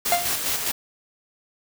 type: noise with tremolo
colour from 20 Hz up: white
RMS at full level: -24 dBFS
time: 0.05-0.72 s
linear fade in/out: 10 ms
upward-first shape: square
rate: 4.9 Hz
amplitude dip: 40%
type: tone with exponential decay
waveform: 45% pulse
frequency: 698.5 Hz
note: F5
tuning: in tune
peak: -15 dBFS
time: 0.12-0.35 s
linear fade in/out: 2 ms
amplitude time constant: 49 ms
effects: none